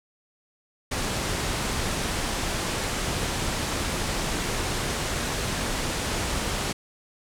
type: low-pass noise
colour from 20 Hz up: pink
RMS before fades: -28 dBFS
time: 0.91-6.73 s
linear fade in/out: 10 ms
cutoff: 10000 Hz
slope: 24 dB/octave
effects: none